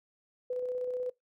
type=tone with tremolo; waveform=sine; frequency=500 Hz; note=B4; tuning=21 cents sharp; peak=-30 dBFS; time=0.5-1.1 s; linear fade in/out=5 ms; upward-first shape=square; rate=16 Hz; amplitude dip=25%; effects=noise-tail reverb RT60 0.2 s tail -24 dB re dry